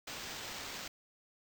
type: noise with sample-and-hold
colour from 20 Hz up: white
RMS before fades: -44 dBFS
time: 0.07-0.88 s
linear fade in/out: 5 ms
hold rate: 11025 Hz
effects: none